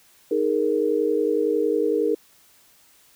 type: chord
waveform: sine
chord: D# suspended fourth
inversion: none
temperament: equal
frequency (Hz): 311.1 / 415.3 / 466.2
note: D#4 / G#4 / A#4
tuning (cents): 0 / 0 / 0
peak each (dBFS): -25 / -23 / -22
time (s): 0.31-2.15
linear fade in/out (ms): 5
effects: white hiss -56 dBFS RMS until 3.15 s